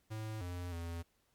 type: tone with pitch steps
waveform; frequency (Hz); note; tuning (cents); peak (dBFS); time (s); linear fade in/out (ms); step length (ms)
square; 109.1 / 88.6 / 84.5; A2 / F2 / E2; -14 / +25 / +43; -40; 0.1-1.03; 20; 310
effects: pink hiss -75 dBFS RMS until 1.34 s + MP3 96 kbps